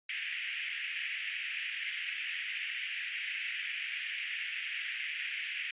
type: band-pass noise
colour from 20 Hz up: white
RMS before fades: -38 dBFS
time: 0.09-5.71 s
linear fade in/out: 5 ms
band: 1800 to 2900 Hz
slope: 48 dB/octave
effects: resampled to 8000 Hz